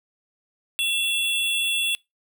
square tone pair together, 2714 / 3419 Hz, E7 / G#7, +50 / +50 cents, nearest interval major third, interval 400 cents, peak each -25 dBFS, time 0.79-1.95 s, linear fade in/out 0 ms, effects noise-tail reverb RT60 0.2 s tail -24 dB re dry

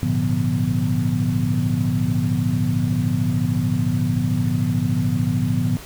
sine tone cluster, 104.6 / 118.1 / 144.4 / 173.6 / 246.1 Hz, G#2 / A#2 / D3 / F3 / B3, +13 / +23 / -29 / -10 / -6 cents, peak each -24 dBFS, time 0.03-5.77 s, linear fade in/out 0 ms, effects added 57 Hz sine -45 dBFS peak until 5.85 s + pink hiss -39 dBFS RMS until 5.85 s

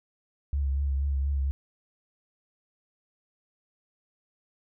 sine tone with vibrato, 69.3 Hz, C#2, in tune, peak -24 dBFS, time 0.53-1.51 s, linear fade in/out 0 ms, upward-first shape triangle, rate 4.2 Hz, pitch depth 49 cents each way, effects none

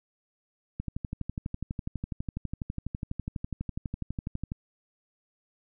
click train, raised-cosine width 5 ms, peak -20 dBFS, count 46, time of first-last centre 0.8-4.519 s, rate 12.1 Hz, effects none

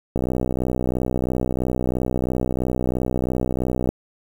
click train, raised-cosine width 2 ms, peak -9 dBFS, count 236, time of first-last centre 0.16-3.89 s, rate 63 Hz, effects 7-bit

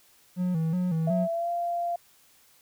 triangle tone with vibrato, 170.9 Hz, F3, 37 cents flat, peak -22 dBFS, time 0.36-1.28 s, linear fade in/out 50 ms, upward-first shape square, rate 2.7 Hz, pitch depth 98 cents each way
sine tone with pitch glide, 664 to 691.4 Hz, E5 to F5, +12 to -18 cents, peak -26 dBFS, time 1.07-1.96 s, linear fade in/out 5 ms, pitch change +70 cents, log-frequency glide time 1.27-1.5 s
effects white hiss -60 dBFS RMS until 2.61 s

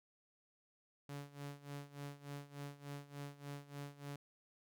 sawtooth tone with tremolo, 142.7 Hz, D3, 49 cents flat, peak -40 dBFS, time 1.09-4.16 s, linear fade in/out 2 ms, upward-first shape sine, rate 3.4 Hz, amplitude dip 85%, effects none

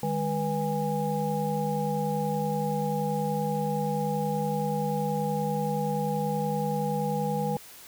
sine tone cluster, 152.6 / 203.1 / 487.7 / 821 Hz, D#3 / G#3 / B4 / G#5, -33 / -38 / -22 / -20 cents, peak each -31 dBFS, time 0.03-7.57 s, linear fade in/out 2 ms, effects white hiss -48 dBFS RMS until 7.87 s

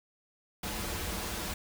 pink noise with comb filter, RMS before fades -36 dBFS, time 0.63-1.54 s, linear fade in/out 5 ms, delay 7.5 ms, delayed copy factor -0.75, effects none

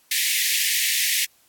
pink high-pass noise, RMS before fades -22 dBFS, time 0.11-1.25 s, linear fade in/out 5 ms, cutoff 1800 Hz, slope 96 dB/octave, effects white hiss -59 dBFS RMS until 1.48 s + AAC 64 kbps

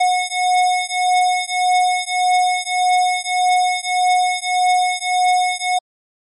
square beating tone pair, 728 / 729.7 Hz, F#5 / F#5, -28 / -24 cents, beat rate 1.7 Hz, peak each -18 dBFS, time 0-5.79 s, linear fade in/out 10 ms, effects MP3 48 kbps

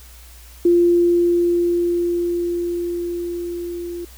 sine tone with level ramp, 346.9 Hz, F4, 12 cents flat, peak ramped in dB -10 to -26 dBFS, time 0.65-4.05 s, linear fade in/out 5 ms, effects added 60 Hz sine -41 dBFS peak until 4.17 s + white hiss -46 dBFS RMS until 4.17 s

